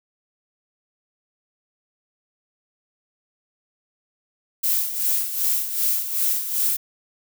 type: noise with tremolo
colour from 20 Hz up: violet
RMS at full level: -20 dBFS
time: 4.63-6.77 s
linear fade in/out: 10 ms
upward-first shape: sine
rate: 2.6 Hz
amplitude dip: 65%
effects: none